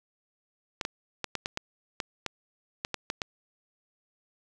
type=clicks; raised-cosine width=0.2 ms; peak=-13 dBFS; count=12; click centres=0.812 / 0.851 / 1.243 / 1.353 / 1.459 / 1.574 / 2.002 / 2.263 / 2.849 / 2.943 / 3.101 / 3.218 s; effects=none